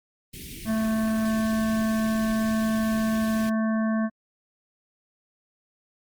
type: band-stop noise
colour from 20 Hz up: pink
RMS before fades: -38 dBFS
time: 0.33-3.5 s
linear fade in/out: 10 ms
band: 390 to 2100 Hz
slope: 48 dB/octave
type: harmonic tone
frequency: 220.5 Hz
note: A3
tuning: 4 cents sharp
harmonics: 1 / 3 / 5 / 7 / 8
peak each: -22 / -32 / -36 / -39 / -40 dBFS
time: 0.65-4.1 s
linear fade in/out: 50 ms
effects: Opus 24 kbps